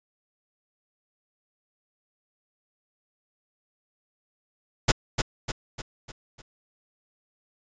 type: noise with echo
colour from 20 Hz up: pink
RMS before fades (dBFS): -17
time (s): 4.88-4.92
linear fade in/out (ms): 10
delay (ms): 300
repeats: 5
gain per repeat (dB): -6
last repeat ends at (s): 6.42
effects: resampled to 16000 Hz